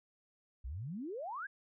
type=exponential sweep; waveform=sine; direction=up; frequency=55 to 1700 Hz; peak=-39 dBFS; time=0.64-1.47 s; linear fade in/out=10 ms; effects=none